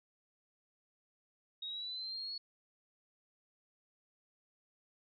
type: linear sweep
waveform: sine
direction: up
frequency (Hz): 3748 to 4391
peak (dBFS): -39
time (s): 1.62-2.38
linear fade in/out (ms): 5
effects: MP3 64 kbps